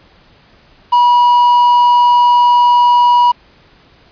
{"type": "tone with quantisation", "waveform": "triangle", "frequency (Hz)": 970, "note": "B5", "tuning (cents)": -31, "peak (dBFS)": -4, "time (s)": [0.92, 3.32], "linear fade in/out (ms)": 10, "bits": 5, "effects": ["pink hiss -47 dBFS RMS until 4.11 s", "resampled to 11025 Hz"]}